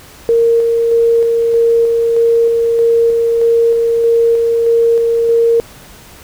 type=tone with tremolo; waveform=sine; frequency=463.1 Hz; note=A#4; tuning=11 cents flat; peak=-7 dBFS; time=0.29-5.6 s; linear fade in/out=0 ms; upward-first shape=square; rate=1.6 Hz; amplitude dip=25%; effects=pink hiss -38 dBFS RMS until 6.23 s